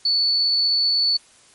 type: tone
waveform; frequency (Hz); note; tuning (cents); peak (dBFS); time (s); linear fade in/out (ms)
sine; 4458; C#8; +9; -16; 0.05-1.17; 5
effects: white hiss -52 dBFS RMS until 1.54 s + MP3 48 kbps